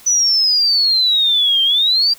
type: exponential two-way sweep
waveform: sine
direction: down then up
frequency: 6000 to 3136 to 4799 Hz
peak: -11 dBFS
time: 0.06-2.14 s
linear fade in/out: 10 ms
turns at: 1.63 s
effects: white hiss -43 dBFS RMS until 2.18 s